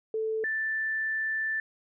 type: tone pair in turn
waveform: sine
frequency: 440 / 1765.1 Hz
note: A4 / A6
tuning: 0 / +5 cents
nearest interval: 2 octaves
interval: 2405 cents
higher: second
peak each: -27 dBFS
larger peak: neither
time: 0.14-0.44 / 0.44-1.6 s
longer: second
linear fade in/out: 2 ms
effects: none